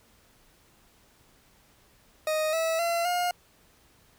40% pulse tone with pitch steps, 622.3 / 650.6 / 680.2 / 711.1 Hz, D#5 / E5 / F5 / F5, 0 / -23 / -46 / +31 cents, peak -24 dBFS, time 2.27-3.31 s, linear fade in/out 2 ms, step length 260 ms, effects pink hiss -61 dBFS RMS until 4.18 s

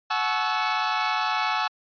sawtooth chord, F# minor seventh, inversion none, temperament equal with one note detuned, 740 / 859.4 / 1108.7 / 1318.5 Hz, F#5 / A5 / C#6 / E6, 0 / -41 / 0 / 0 cents, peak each -26 / -23 / -26 / -24 dBFS, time 0.1-1.68 s, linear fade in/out 10 ms, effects resampled to 11025 Hz

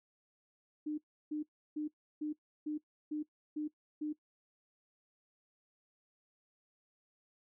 sine tone bursts, 302.3 Hz, D#4, 50 cents flat, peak -34 dBFS, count 8, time 0.86-4.13 s, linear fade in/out 10 ms, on 120 ms, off 330 ms, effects noise-tail reverb RT60 0.1 s tail -19 dB re dry

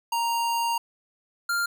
square tone pair in turn, 932.3 / 1396.9 Hz, A#5 / F6, 0 / 0 cents, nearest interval perfect fifth, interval 700 cents, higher second, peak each -24 dBFS, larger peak neither, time 0.12-0.78 / 1.49-1.66 s, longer first, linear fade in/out 5 ms, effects none

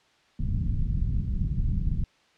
pink low-pass noise, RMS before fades -26 dBFS, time 0.39-2.04 s, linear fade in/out 5 ms, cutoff 170 Hz, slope 24 dB/octave, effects white hiss -62 dBFS RMS until 2.37 s + low-pass 4000 Hz 12 dB/octave

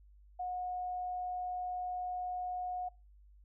sine tone, 726 Hz, F#5, 33 cents flat, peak -35 dBFS, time 0.39-2.89 s, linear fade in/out 10 ms, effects noise-tail reverb RT60 0.3 s tail -24 dB re dry + added 50 Hz sine -57 dBFS peak until 3.44 s

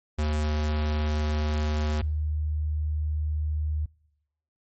square / sine tone pair in turn, 75.8 / 76.2 Hz, D#2 / D#2, -45 / -36 cents, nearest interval unison, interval 9 cents, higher second, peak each -24 dBFS, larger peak neither, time 0.18-2.02 / 2.02-3.86 s, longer neither, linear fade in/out 10 ms, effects noise-tail reverb RT60 0.9 s tail -26 dB re dry + MP3 32 kbps

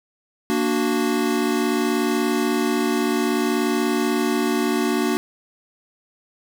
square chord, Bb augmented, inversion none, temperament equal, 233.1 / 293.7 / 370 Hz, Bb3 / D4 / F#4, 0 / 0 / 0 cents, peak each -24 dBFS, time 0.5-5.17 s, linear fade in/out 0 ms, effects none

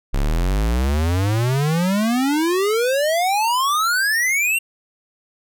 square exponential sweep, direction up, 32.7 to 2794 Hz, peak -17 dBFS, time 0.13-4.59 s, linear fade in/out 10 ms, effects none

